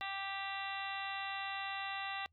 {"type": "harmonic tone with a mistuned harmonic", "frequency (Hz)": 392, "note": "G4", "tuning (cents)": 0, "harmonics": [2, 3, 4, 5, 6, 7, 8, 9, 10], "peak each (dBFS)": [-43, -46, -50, -45, -55, -45, -56, -49, -51], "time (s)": [0.01, 2.26], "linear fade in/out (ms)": 0, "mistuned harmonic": 8, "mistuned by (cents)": 22, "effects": ["noise-tail reverb RT60 0.1 s tail -26 dB re dry", "added 83 Hz sine -70 dBFS peak until 2.32 s"]}